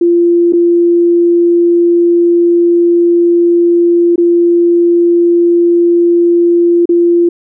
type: tone with dropouts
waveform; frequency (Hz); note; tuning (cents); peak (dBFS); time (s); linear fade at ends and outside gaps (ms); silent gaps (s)
sine; 344.5; F4; -24; -5; 0.01-7.29; 5; 0.525-0.533 / 4.159-4.179 / 6.856-6.891
effects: none